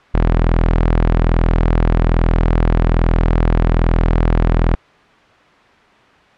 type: tone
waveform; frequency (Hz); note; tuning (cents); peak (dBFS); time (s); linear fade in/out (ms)
sawtooth; 41.2; E1; 0; -7; 0.14-4.75; 0
effects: white hiss -47 dBFS RMS until 6.37 s + low-pass 2000 Hz 12 dB/octave